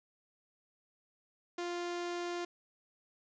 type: tone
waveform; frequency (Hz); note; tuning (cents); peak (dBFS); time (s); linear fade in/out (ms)
sawtooth; 349.2; F4; 0; -32; 1.58-2.45; 5
effects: resampled to 16000 Hz + 12-bit